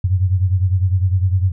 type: beating tone pair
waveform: sine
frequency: 91.2 / 101.1 Hz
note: F#2 / G#2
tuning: -24 / -46 cents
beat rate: 9.9 Hz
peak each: -14 / -19 dBFS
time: 0.04-1.52 s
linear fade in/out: 5 ms
effects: none